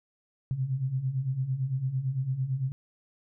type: beating tone pair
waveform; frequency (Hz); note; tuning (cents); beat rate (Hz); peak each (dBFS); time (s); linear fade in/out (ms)
sine; 125.7 / 134.6; B2 / C3; +31 / +49; 8.9; -33 / -28; 0.51-2.72; 0
effects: none